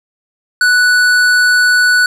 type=tone with hard clipping; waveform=sine; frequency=1481 Hz; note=F#6; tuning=1 cent sharp; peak=-9 dBFS; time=0.61-2.06 s; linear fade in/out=2 ms; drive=12 dB; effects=none